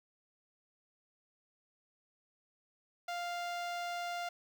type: tone with notch filter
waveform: sawtooth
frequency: 698.5 Hz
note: F5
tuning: in tune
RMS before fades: -39 dBFS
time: 3.08-4.29 s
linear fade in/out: 5 ms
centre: 11000 Hz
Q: 0.6
effects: 12-bit